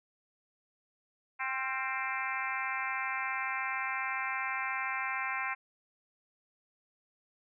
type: harmonic tone with a mistuned harmonic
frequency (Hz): 262.8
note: C4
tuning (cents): +8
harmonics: 3 / 4 / 5 / 6 / 7 / 8 / 9 / 10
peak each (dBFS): -41 / -38 / -42 / -40 / -41 / -39 / -40 / -45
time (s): 1.39-5.55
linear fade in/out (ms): 20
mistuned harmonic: 5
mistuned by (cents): +51
effects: none